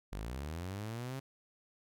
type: linear sweep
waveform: sawtooth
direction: up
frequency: 45.72 to 136.9 Hz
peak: -35 dBFS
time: 0.12-1.2 s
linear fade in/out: 10 ms
effects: none